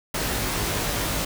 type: noise with comb filter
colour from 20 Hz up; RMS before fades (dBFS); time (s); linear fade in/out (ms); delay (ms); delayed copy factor
pink; -26; 0.14-1.25; 5; 19; +0.65
effects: none